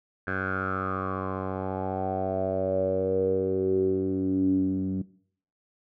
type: tone with low-pass filter sweep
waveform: 10% pulse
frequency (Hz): 94.7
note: F#2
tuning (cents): +41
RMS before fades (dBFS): -27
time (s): 0.27-5.02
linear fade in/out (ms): 5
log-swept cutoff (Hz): 1600 to 230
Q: 8
effects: noise-tail reverb RT60 0.6 s tail -21 dB re dry